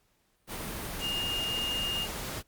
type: tone in noise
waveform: sine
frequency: 2833 Hz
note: F7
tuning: 24 cents sharp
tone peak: -30 dBFS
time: 1-2.08 s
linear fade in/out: 50 ms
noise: pink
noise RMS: -37 dBFS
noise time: 0.47-2.43 s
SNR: +4 dB
effects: pink hiss -71 dBFS RMS until 2.47 s + Opus 48 kbps